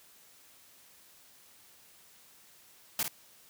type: noise with echo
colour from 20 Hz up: white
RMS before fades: -30 dBFS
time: 2.99-3.03 s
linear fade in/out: 2 ms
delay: 51 ms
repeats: 1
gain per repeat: -6 dB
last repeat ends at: 3.081 s
effects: white hiss -59 dBFS RMS until 3.49 s + high-pass 60 Hz 12 dB/octave